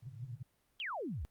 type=band-pass noise; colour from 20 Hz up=white; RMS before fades=-46 dBFS; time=0.02-0.43 s; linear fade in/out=10 ms; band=110 to 140 Hz; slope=96 dB/octave
type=exponential sweep; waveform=sine; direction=down; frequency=3325 to 57.1 Hz; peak=-37 dBFS; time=0.8-1.25 s; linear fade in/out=0 ms
effects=pink hiss -75 dBFS RMS until 1.3 s + Opus 48 kbps